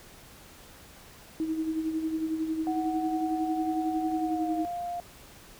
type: tone with tremolo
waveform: sine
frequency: 318.4 Hz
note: D#4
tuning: 40 cents sharp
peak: -25 dBFS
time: 1.4-4.65 s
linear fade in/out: 0 ms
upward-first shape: sine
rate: 11 Hz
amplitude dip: 55%
type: tone with pitch glide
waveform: sine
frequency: 741 to 700.6 Hz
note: F#5 to F5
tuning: +2 to +5 cents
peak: -31 dBFS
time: 2.67-5 s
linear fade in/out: 0 ms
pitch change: -97 cents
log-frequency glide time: 4.13-4.61 s
effects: pink hiss -51 dBFS RMS until 5.59 s